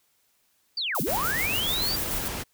sine linear two-way sweep, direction down then up, 4791 to 116.54 to 4791 Hz, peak -26 dBFS, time 0.77-1.96 s, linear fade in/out 5 ms, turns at 1.01 s
violet noise with tremolo, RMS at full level -30 dBFS, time 0.95-2.28 s, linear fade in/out 0 ms, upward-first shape square, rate 6.9 Hz, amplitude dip 40%
pink noise, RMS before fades -33 dBFS, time 1.06-2.44 s, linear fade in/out 20 ms
effects white hiss -68 dBFS RMS until 2.53 s

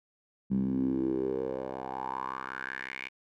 10% pulse tone with band-pass filter sweep, 65.41 Hz, C2, in tune, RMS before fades -33 dBFS, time 0.5-3.09 s, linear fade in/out 20 ms, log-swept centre 190 to 2400 Hz, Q 5.4, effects none

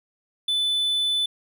triangle tone, 3500 Hz, A7, 10 cents flat, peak -19 dBFS, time 0.48-1.26 s, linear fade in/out 5 ms, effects none

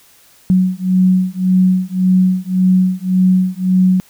sine beating tone pair, 184.2 / 186 Hz, F#3 / F#3, -7 / +9 cents, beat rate 1.8 Hz, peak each -13 dBFS, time 0.5-4 s, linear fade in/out 0 ms, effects white hiss -48 dBFS RMS until 4.09 s

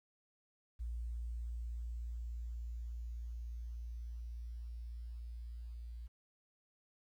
sine tone with level ramp, 58.27 Hz, A#1, in tune, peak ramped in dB -38 to -44 dBFS, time 0.79-6.08 s, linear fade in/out 20 ms, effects 12-bit

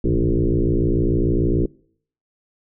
sine tone with frequency modulation, 146.83 Hz, D3, in tune, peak -15 dBFS, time 0.04-1.66 s, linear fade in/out 5 ms, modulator 60.1 Hz, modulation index 4.4, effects noise-tail reverb RT60 0.6 s tail -24 dB re dry

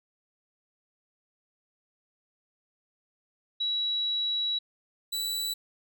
sine / sawtooth tone pair in turn, 3900 / 3948 Hz, B7 / B7, -23 / -1 cents, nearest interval unison, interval 22 cents, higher second, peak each -26 dBFS, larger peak neither, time 3.6-4.59 / 5.12-5.54 s, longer first, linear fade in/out 10 ms, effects none

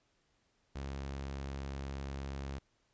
sawtooth tone, 68.5 Hz, C#2, 20 cents flat, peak -35 dBFS, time 0.75-2.59 s, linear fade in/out 10 ms, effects pink hiss -75 dBFS RMS until 2.93 s + resampled to 16000 Hz

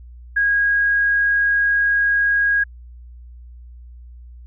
sine tone, 1641 Hz, G#6, 21 cents flat, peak -14 dBFS, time 0.36-2.64 s, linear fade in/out 10 ms, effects added 60 Hz sine -37 dBFS peak until 4.46 s

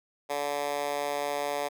10% pulse tone with high-pass filter, 144.2 Hz, D3, 31 cents flat, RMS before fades -31 dBFS, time 0.29-1.69 s, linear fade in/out 20 ms, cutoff 570 Hz, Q 1.6, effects none

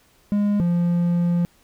triangle tone pair in turn, 205.3 / 173.39 Hz, G#3 / F3, -20 / -12 cents, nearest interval minor third, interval 292 cents, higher first, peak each -15 dBFS, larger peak neither, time 0.32-0.6 / 0.6-1.45 s, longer second, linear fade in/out 0 ms, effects pink hiss -58 dBFS RMS until 1.63 s

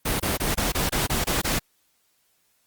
pink noise bursts, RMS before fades -24 dBFS, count 9, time 0.05-1.592 s, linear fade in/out 10 ms, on 150 ms, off 24 ms, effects white hiss -67 dBFS RMS until 2.66 s + Opus 32 kbps

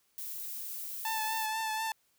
violet noise, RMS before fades -40 dBFS, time 0.18-1.46 s, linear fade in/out 0 ms
sawtooth tone with vibrato, 880 Hz, A5, in tune, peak -28 dBFS, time 1.05-1.92 s, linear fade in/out 2 ms, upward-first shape triangle, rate 4.1 Hz, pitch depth 32 cents each way
effects white hiss -72 dBFS RMS until 2.18 s

